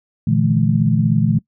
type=tone cluster; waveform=sine; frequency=117.6 / 150.3 / 166.8 / 213.8 Hz; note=A#2 / D3 / E3 / A3; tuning=+16 / +40 / +21 / -49 cents; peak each=-18 dBFS; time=0.27-1.39 s; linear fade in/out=5 ms; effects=noise-tail reverb RT60 0.1 s tail -22 dB re dry